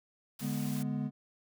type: noise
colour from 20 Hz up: white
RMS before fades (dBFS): -46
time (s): 0.39-0.83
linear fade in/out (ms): 5
type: chord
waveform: triangle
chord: G# diminished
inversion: second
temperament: equal with one note detuned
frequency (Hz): 145.4 / 207.7 / 246.9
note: D3 / G#3 / B3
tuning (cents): -17 / 0 / 0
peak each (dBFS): -34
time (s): 0.4-1.11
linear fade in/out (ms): 50
effects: none